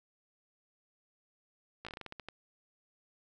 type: slowing click train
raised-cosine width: 0.3 ms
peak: -27 dBFS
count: 11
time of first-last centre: 1.85-2.286 s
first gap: 16 ms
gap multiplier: 1.21
effects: none